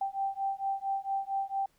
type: beating tone pair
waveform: sine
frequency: 781 / 785.4 Hz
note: G5 / G5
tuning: -7 / +3 cents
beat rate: 4.4 Hz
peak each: -33 / -33 dBFS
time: 0.01-1.66 s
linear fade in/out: 5 ms
effects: pink hiss -70 dBFS RMS until 1.78 s